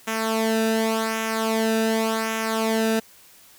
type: tone with flanger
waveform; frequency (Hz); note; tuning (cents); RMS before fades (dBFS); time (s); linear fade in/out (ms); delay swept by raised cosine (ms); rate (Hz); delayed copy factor
sawtooth; 222.5; A3; +20; -23; 0.07-3; 10; 0.22 to 0.94; 0.88; -0.7
effects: white hiss -51 dBFS RMS until 3.58 s